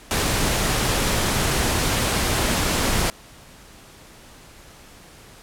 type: noise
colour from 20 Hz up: pink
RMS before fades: -21 dBFS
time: 0.11-3.1 s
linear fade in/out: 0 ms
effects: pink hiss -46 dBFS RMS until 5.42 s + low-pass 12000 Hz 12 dB/octave